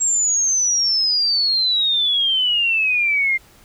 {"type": "exponential sweep", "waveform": "sine", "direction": "down", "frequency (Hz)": [7610, 2093], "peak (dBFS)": -15, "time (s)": [0, 3.38], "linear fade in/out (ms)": 20, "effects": ["pink hiss -50 dBFS RMS until 3.64 s"]}